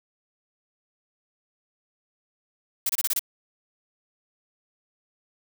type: noise bursts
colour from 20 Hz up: blue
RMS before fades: -24 dBFS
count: 6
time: 2.86-3.194 s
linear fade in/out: 5 ms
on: 34 ms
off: 26 ms
effects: none